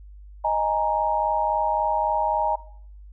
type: chord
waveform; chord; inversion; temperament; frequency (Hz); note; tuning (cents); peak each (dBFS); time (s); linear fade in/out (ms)
sine; D# suspended fourth; none; just; 622.3 / 829.7 / 933.4; D#5 / G#5 / A#5; 0 / -2 / +2; -26 / -24 / -23; 0.44-2.56; 10
effects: noise-tail reverb RT60 0.6 s tail -18 dB re dry + added 50 Hz sine -41 dBFS peak until 3.12 s